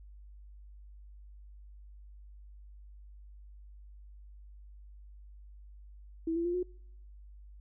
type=tone with pitch steps; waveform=sine; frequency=327.1 / 338 / 349.4 / 361.1 Hz; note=E4 / E4 / F4 / F#4; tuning=-13 / +43 / +1 / -42 cents; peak=-29 dBFS; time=6.27-6.63 s; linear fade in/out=5 ms; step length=90 ms; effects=noise-tail reverb RT60 0.7 s tail -25 dB re dry + added 50 Hz sine -49 dBFS peak until 7.6 s